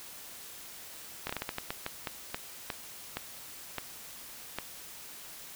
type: slowing click train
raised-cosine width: 0.3 ms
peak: -17 dBFS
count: 15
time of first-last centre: 1.27-4.586 s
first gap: 24 ms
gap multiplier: 1.31
effects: white hiss -47 dBFS RMS until 5.55 s